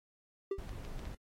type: tone with exponential decay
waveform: triangle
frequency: 392 Hz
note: G4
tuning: in tune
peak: -27 dBFS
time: 0.51-0.63 s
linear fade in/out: 5 ms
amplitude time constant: 26 ms
type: noise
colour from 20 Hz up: brown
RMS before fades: -43 dBFS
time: 0.58-1.15 s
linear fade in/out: 5 ms
type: clicks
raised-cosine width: 0.2 ms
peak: -34 dBFS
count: 4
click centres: 0.693 / 0.85 / 0.993 / 1.054 s
effects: AAC 48 kbps